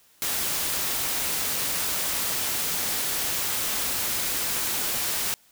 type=noise; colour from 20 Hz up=white; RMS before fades=-27 dBFS; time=0.22-5.34 s; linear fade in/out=0 ms; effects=white hiss -59 dBFS RMS until 5.51 s